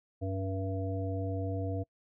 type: harmonic tone with a mistuned harmonic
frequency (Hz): 95.9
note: G2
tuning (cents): -37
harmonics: 1 / 3 / 5 / 7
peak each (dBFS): -33 / -38 / -40 / -41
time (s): 0.21-1.84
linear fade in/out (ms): 20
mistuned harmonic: 3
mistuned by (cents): -21
effects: noise-tail reverb RT60 0.1 s tail -25 dB re dry